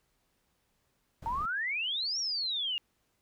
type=noise; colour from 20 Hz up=brown; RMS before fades=-43 dBFS; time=1.22-1.46 s; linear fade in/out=5 ms
type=exponential two-way sweep; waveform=sine; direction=up then down; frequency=885 to 5720 to 2784 Hz; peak=-30 dBFS; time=1.26-2.78 s; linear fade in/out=0 ms; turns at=2.19 s
effects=pink hiss -75 dBFS RMS until 3.21 s